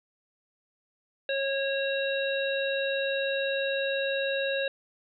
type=harmonic tone; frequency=547 Hz; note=C#5; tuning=23 cents flat; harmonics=1 / 3 / 5 / 7; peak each=-28 / -33 / -35 / -36 dBFS; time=1.29-4.68 s; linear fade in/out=2 ms; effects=none